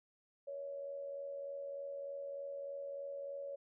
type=tone with amplitude modulation; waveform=sine; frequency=560 Hz; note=C#5; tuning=18 cents sharp; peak=-39 dBFS; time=0.47-3.56 s; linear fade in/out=10 ms; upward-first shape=sine; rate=83.3 Hz; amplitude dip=50%; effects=none